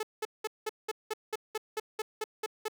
sawtooth tone bursts, 432.9 Hz, A4, 28 cents flat, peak -27 dBFS, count 13, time 0-2.683 s, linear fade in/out 5 ms, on 31 ms, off 190 ms, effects none

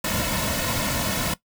pink noise with comb filter, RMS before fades -25 dBFS, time 0.04-1.34 s, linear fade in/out 5 ms, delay 2.5 ms, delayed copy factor -0.65, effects noise-tail reverb RT60 0.1 s tail -17 dB re dry

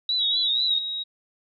sine tone with vibrato, 3865 Hz, B7, 38 cents flat, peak -21 dBFS, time 0.09-0.79 s, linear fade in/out 2 ms, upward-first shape triangle, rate 4.1 Hz, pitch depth 74 cents each way
sine tone with pitch glide, 3388 to 3803 Hz, G#7 to A#7, +34 to +34 cents, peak -27 dBFS, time 0.19-1.04 s, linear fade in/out 20 ms, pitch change +200 cents, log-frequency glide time 0.44-0.6 s
effects none

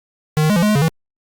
square tone with pitch steps, 153.6 / 155.1 / 208.6 / 170.5 / 210.1 / 212.2 / 140.5 / 161.8 Hz, D#3 / D#3 / G#3 / F3 / G#3 / G#3 / C#3 / E3, -22 / -5 / +8 / -41 / +20 / +38 / +24 / -32 cents, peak -13 dBFS, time 0.37-0.882 s, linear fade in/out 0 ms, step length 64 ms, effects Opus 48 kbps

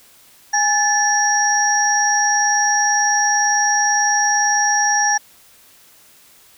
sine tone cluster, 828 / 1739 / 5670 Hz, G#5 / A6 / F8, -5 / -21 / +25 cents, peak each -18 dBFS, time 0.53-5.18 s, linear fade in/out 10 ms, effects white hiss -49 dBFS RMS until 6.57 s

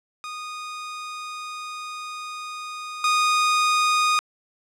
sawtooth tone with level steps, 1235 Hz, D#6, 13 cents flat, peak -28 / -14 dBFS, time 0.24-4.19 s, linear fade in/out 0 ms, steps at 3.04 s, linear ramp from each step 2 ms, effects low-pass 8000 Hz 12 dB/octave

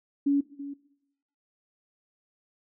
sine tone with echo, 282.1 Hz, C#4, 30 cents sharp, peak -20 dBFS, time 0.26-0.41 s, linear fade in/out 10 ms, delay 330 ms, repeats 1, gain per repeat -14 dB, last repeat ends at 0.74 s, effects noise-tail reverb RT60 0.8 s tail -18 dB re dry

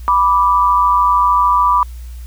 sine tone pair together, 986 / 1172.6 Hz, B5 / D6, -3 / -3 cents, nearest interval minor third, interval 300 cents, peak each -12 dBFS, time 0.08-1.83 s, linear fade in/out 0 ms, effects added 60 Hz sine -27 dBFS peak until 2.26 s + white hiss -47 dBFS RMS until 2.26 s

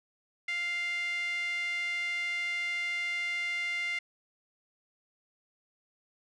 5% pulse tone with band-pass filter, 698.5 Hz, F5, in tune, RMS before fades -33 dBFS, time 0.48-3.99 s, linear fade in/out 5 ms, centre 2200 Hz, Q 8.3, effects none

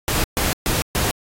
pink noise bursts, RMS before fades -20 dBFS, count 4, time 0.08-1.11 s, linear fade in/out 0 ms, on 160 ms, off 130 ms, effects AAC 48 kbps

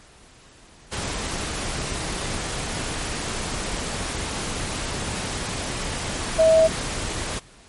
sine tone in noise, 644 Hz, E5, 41 cents flat, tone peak -12 dBFS, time 6.38-6.68 s, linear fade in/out 20 ms, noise pink, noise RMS -28 dBFS, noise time 0.91-7.4 s, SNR +13 dB, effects pink hiss -50 dBFS RMS until 7.68 s + MP3 48 kbps

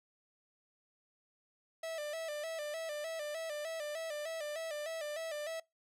45% pulse tone with vibrato, 622.3 Hz, D#5, in tune, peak -38 dBFS, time 1.83-5.6 s, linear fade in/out 5 ms, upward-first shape square, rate 3.3 Hz, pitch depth 80 cents each way, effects noise-tail reverb RT60 0.2 s tail -23 dB re dry + low-pass 12000 Hz 12 dB/octave

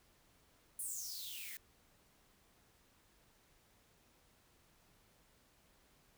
blue noise with high-pass filter sweep, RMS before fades -45 dBFS, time 0.79-1.57 s, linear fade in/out 2 ms, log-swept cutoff 10000 to 1800 Hz, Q 8.3, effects pink hiss -70 dBFS RMS until 6.17 s

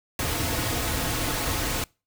pink noise with comb filter, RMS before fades -27 dBFS, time 0.19-1.84 s, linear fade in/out 2 ms, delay 5.1 ms, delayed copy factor -0.5, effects noise-tail reverb RT60 0.3 s tail -25 dB re dry

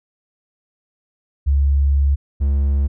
sine / triangle tone pair in turn, 70 / 69.72 Hz, C#2 / C#2, +18 / +11 cents, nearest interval unison, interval 7 cents, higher first, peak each -12 dBFS, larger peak neither, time 1.46-2.16 / 2.4-2.88 s, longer first, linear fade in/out 20 ms, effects none

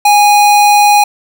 square tone, 825 Hz, G#5, 12 cents flat, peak -5 dBFS, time 0.05-1.04 s, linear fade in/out 5 ms, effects none

